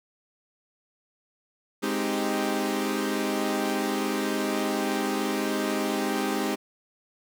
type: chord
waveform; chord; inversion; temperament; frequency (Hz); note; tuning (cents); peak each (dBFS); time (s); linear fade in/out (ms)
sawtooth; Ab major seventh; none; equal; 207.7 / 261.6 / 311.1 / 392; Ab3 / C4 / Eb4 / G4; 0 / 0 / 0 / 0; -27; 1.82-6.56; 20
effects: none